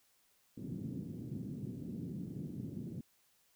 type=band-pass noise; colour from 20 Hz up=pink; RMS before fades=-43 dBFS; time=0.57-3.01 s; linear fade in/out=5 ms; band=120 to 280 Hz; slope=24 dB/octave; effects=white hiss -72 dBFS RMS until 3.55 s